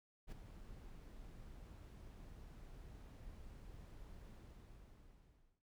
brown noise with ADSR envelope, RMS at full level -44 dBFS, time 0.27-5.62 s, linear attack 51 ms, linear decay 7 ms, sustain -11 dB, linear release 1300 ms, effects none

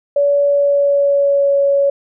sine tone with pitch glide, 570 to 559.9 Hz, C#5 to C#5, +48 to +17 cents, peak -10 dBFS, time 0.16-1.9 s, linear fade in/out 5 ms, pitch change -31 cents, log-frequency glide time 0.46-1.57 s, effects none

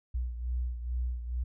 sine beating tone pair, 60.7 / 63 Hz, B1 / B1, -29 / +35 cents, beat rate 2.3 Hz, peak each -31 / -38 dBFS, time 0.14-1.44 s, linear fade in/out 10 ms, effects none

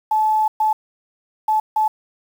sine tone bursts at uneven times, 865 Hz, A5, 30 cents flat, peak -14 dBFS, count 4, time 0.11-0.48 / 0.6-0.73 / 1.48-1.6 / 1.76-1.88 s, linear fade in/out 5 ms, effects 7-bit

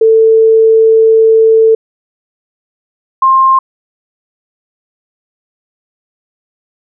sine tone pair in turn, 445.4 / 1059.3 Hz, A4 / C6, +21 / +21 cents, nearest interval octave + minor third, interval 1500 cents, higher second, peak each -3 / -4 dBFS, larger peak first, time 0.01-1.75 / 3.22-3.59 s, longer first, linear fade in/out 5 ms, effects none

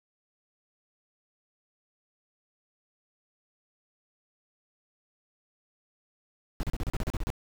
brown noise bursts, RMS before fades -29 dBFS, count 11, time 6.6-7.302 s, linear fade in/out 0 ms, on 32 ms, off 35 ms, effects none

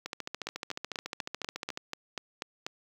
two click trains, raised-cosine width 0.2 ms, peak -18 / -17 dBFS, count 25 / 10, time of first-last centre 0.06-1.774 / 0.47-2.665 s, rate 14 / 4.1 Hz, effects high-pass 150 Hz 12 dB/octave + 8-bit

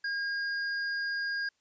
square tone, 1623 Hz, G#6, 40 cents flat, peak -31 dBFS, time 0.04-1.49 s, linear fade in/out 5 ms, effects white hiss -74 dBFS RMS until 1.6 s + resampled to 16000 Hz

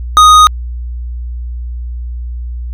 sine tone with tanh clipping, 1244.5 Hz, D#6, in tune, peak -3 dBFS, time 0.17-0.47 s, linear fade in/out 0 ms, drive 14 dB, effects added 60 Hz sine -18 dBFS peak until 2.73 s

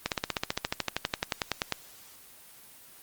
slowing click train, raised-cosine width 0.2 ms, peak -9 dBFS, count 22, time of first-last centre 0.06-1.723 s, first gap 58 ms, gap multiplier 1.03, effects white hiss -52 dBFS RMS until 3.02 s + Opus 24 kbps

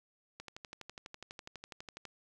click train, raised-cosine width 0.2 ms, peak -28 dBFS, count 21, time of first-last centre 0.4-2.053 s, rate 12.1 Hz, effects none

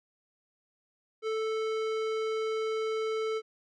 sine tone with tanh clipping, 440 Hz, A4, in tune, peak -31 dBFS, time 1.22-3.42 s, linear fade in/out 50 ms, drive 18 dB, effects none

